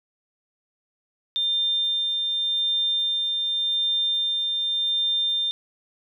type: tone with tremolo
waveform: sine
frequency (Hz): 3600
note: A7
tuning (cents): +39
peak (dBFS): -20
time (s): 1.36-5.51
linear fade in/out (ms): 0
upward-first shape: sine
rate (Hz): 0.87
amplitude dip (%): 25
effects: 9-bit